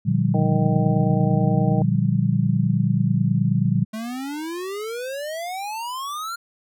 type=chord; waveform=sine; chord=G minor seventh; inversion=first; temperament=just; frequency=117.6 / 147 / 176.4 / 196 Hz; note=Bb2 / D3 / F3 / G3; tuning=+16 / +2 / +18 / 0 cents; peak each=-22 / -22 / -23 / -23 dBFS; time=0.05-3.85 s; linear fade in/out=20 ms
type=harmonic tone; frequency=155.56 Hz; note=D#3; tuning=in tune; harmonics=1 / 2 / 3 / 4 / 5; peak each=-29 / -29 / -29 / -29 / -29 dBFS; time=0.34-1.82 s; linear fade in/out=2 ms
type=exponential sweep; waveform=square; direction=up; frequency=214.1 to 1408 Hz; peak=-28 dBFS; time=3.93-6.36 s; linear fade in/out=10 ms
effects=none